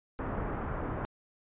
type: low-pass noise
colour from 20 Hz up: pink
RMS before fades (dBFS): -35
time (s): 0.19-1.05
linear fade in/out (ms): 0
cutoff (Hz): 1500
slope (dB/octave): 24
effects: resampled to 8000 Hz